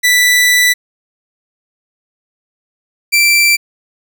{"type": "tone pair in turn", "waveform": "sawtooth", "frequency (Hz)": [1975.5, 2344], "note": ["B6", "D7"], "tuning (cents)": [0, -4], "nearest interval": "minor third", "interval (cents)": 296, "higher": "second", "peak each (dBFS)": -4, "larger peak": "neither", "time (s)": [[0.03, 0.74], [3.12, 3.57]], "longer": "first", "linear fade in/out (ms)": 20, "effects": []}